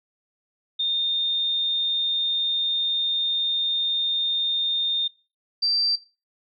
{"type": "tone pair in turn", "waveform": "sine", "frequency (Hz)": [3642, 4689], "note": ["A#7", "D8"], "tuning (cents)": [-41, -4], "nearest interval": "major third", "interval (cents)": 437, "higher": "second", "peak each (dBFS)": [-21, -19], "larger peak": "second", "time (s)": [[0.79, 5.08], [5.62, 5.96]], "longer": "first", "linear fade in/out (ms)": 10, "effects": ["noise-tail reverb RT60 0.3 s tail -18 dB re dry"]}